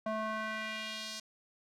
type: tone with band-pass filter sweep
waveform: square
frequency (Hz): 217.9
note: A3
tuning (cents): -17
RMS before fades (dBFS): -38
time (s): 0.06-1.2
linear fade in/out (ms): 5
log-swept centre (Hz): 780 to 5300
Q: 1.6
effects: none